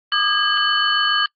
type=tone cluster; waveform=sine; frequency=1192 / 1239 / 1636 / 3013 / 4397 Hz; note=D6 / D#6 / G#6 / F#7 / C#8; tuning=+25 / -8 / -26 / +31 / -15 cents; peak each=-23 / -25 / -20 / -19 / -26 dBFS; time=0.12-1.26 s; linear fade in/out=2 ms; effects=noise-tail reverb RT60 0.1 s tail -25 dB re dry + Opus 24 kbps